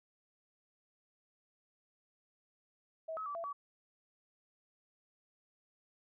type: tone with pitch steps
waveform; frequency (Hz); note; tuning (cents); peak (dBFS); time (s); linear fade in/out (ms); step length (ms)
sine; 644 / 1282 / 1157 / 672 / 1140; E5 / E6 / D6 / E5 / C#6; -41 / -49 / -26 / +33 / +48; -38; 3.08-3.53; 10; 90
effects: none